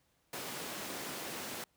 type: high-pass noise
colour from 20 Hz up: pink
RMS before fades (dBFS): -42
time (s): 0.33-1.64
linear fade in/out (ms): 2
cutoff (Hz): 220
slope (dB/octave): 12
effects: pink hiss -74 dBFS RMS until 1.76 s + high-pass 60 Hz 12 dB/octave